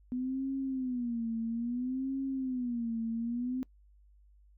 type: tone with vibrato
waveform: sine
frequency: 247.4 Hz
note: B3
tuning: 3 cents sharp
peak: -31 dBFS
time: 0.12-3.63 s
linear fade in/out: 0 ms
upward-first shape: sine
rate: 0.6 Hz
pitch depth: 150 cents each way
effects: noise-tail reverb RT60 0.1 s tail -24 dB re dry + added 50 Hz sine -58 dBFS peak until 4.57 s